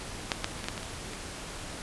clicks, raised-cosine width 0.2 ms, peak -8 / -10 / -25 / -18 / -12 / -19 / -21 / -24 dBFS, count 8, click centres 0.318 / 0.444 / 0.592 / 0.642 / 0.685 / 0.778 / 0.831 / 1.134 s, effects pink hiss -40 dBFS RMS until 1.82 s + resampled to 24000 Hz

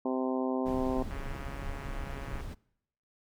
harmonic tone, 129.6 Hz, C3, 16 cents flat, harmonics 2 / 3 / 4 / 5 / 6 / 7 / 8, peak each -31 / -35 / -37 / -39 / -41 / -42 / -43 dBFS, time 0.05-1.03 s, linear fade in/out 5 ms
brown noise, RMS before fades -38 dBFS, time 0.65-2.55 s, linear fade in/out 20 ms
click train, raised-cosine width 0.5 ms, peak -30 dBFS, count 180, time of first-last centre 1.11-2.407 s, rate 138 Hz
effects noise-tail reverb RT60 0.8 s tail -24 dB re dry

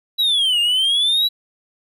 triangle exponential two-way sweep, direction down then up, 3951 to 2800 to 3951 Hz, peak -13 dBFS, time 0.18-1.29 s, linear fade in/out 20 ms, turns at 0.6 s, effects none

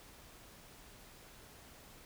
silence, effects pink hiss -57 dBFS RMS until 2.05 s

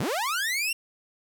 sawtooth linear sweep, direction up, 86.8 to 2794 Hz, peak -22 dBFS, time 0-0.73 s, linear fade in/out 5 ms, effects 9-bit

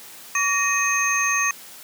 sine tone cluster, 1134 / 1855 / 2523 / 6340 Hz, C#6 / A#6 / D#7 / G8, +39 / -9 / +23 / +19 cents, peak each -24 dBFS, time 0.35-1.51 s, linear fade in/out 2 ms, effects white hiss -42 dBFS RMS until 1.83 s + high-pass 150 Hz 12 dB/octave

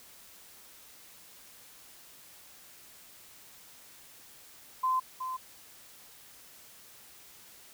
sine tone with echo, 1031 Hz, C6, 26 cents flat, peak -25 dBFS, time 4.83-5 s, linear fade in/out 10 ms, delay 370 ms, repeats 1, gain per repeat -8 dB, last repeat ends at 5.37 s, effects white hiss -54 dBFS RMS until 7.73 s

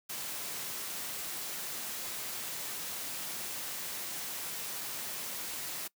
white high-pass noise, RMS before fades -39 dBFS, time 0.09-5.88 s, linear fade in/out 10 ms, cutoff 110 Hz, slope 12 dB/octave, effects noise-tail reverb RT60 0.1 s tail -22 dB re dry

